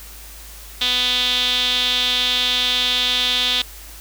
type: tone with band-pass filter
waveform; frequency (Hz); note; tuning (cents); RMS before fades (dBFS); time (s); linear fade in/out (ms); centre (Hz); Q
sawtooth; 248.9; B3; +14; -19; 0.81-3.62; 5; 3500; 6.6
effects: added 52 Hz sine -39 dBFS peak until 4 s + white hiss -40 dBFS RMS until 4 s